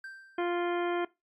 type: tone with exponential decay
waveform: triangle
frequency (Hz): 1568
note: G6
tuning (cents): 0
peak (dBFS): -37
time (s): 0.04-0.69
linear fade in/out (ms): 2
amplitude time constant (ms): 140
type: harmonic tone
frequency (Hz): 349.2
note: F4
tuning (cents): 0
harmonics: 1 / 2 / 3 / 4 / 5 / 6 / 7 / 9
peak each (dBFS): -29 / -35 / -39 / -41 / -43 / -45 / -46 / -48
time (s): 0.38-1.05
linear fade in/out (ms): 5
effects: noise-tail reverb RT60 0.2 s tail -19 dB re dry + AAC 64 kbps